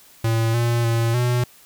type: tone with pitch steps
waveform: square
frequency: 113.6 / 118.1 / 115.5 / 122.7 Hz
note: A#2 / A#2 / A#2 / B2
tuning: -44 / +23 / -16 / -11 cents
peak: -18 dBFS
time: 0.24-1.44 s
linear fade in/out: 5 ms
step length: 300 ms
effects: white hiss -50 dBFS RMS until 1.65 s